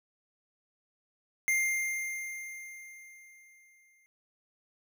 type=tone with exponential decay; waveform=square; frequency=2106 Hz; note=C7; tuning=11 cents sharp; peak=-25 dBFS; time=1.48-4.06 s; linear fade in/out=0 ms; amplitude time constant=560 ms; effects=none